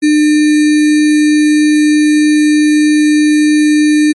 sine tone with sample-and-hold, 301.6 Hz, D4, 46 cents sharp, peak -5 dBFS, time 0.02-4.13 s, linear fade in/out 20 ms, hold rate 2100 Hz, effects MP3 48 kbps

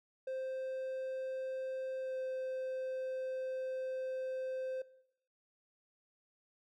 triangle tone with pitch glide, 523.3 to 519.7 Hz, C5 to C5, 0 to -12 cents, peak -35 dBFS, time 0.27-4.82 s, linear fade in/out 5 ms, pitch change -12 cents, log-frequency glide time 2-2.17 s, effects noise-tail reverb RT60 0.8 s tail -19 dB re dry

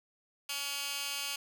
15% pulse tone with high-pass filter, 282.2 Hz, C#4, 31 cents sharp, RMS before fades -37 dBFS, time 0.49-1.36 s, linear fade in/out 5 ms, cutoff 2700 Hz, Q 0.96, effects none

